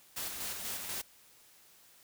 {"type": "noise with tremolo", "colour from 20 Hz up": "white", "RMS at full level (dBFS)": -38, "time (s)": [0.16, 1.02], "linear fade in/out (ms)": 10, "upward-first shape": "square", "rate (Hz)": 4.1, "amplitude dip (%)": 35, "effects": ["white hiss -61 dBFS RMS until 2.03 s"]}